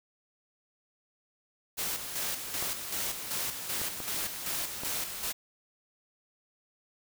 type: noise with tremolo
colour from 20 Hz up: white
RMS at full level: -33 dBFS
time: 1.77-5.33 s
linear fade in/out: 20 ms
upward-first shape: square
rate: 2.6 Hz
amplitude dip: 50%
type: clicks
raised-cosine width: 1 ms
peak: -24 dBFS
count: 4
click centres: 2.625 / 3.816 / 4.003 / 4.835 s
effects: none